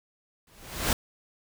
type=noise with exponential growth; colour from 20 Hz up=pink; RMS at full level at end=-22 dBFS; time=0.47-0.93 s; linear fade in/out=2 ms; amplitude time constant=100 ms; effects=none